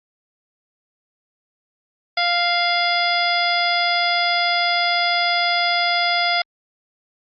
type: harmonic tone with a mistuned harmonic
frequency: 698.5 Hz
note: F5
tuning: in tune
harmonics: 1 / 2 / 3 / 4 / 5 / 6 / 7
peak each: -21 / -25 / -22 / -33 / -25 / -33 / -24 dBFS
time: 2.17-6.42 s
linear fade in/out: 5 ms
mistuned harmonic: 5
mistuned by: -34 cents
effects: Opus 48 kbps